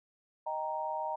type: chord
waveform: sine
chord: Eb major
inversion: none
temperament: equal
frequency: 622.3 / 784 / 932.3 Hz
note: Eb5 / G5 / Bb5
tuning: 0 / 0 / 0 cents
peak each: -38 / -39 / -35 dBFS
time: 0.46-1.16 s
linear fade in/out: 10 ms
effects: none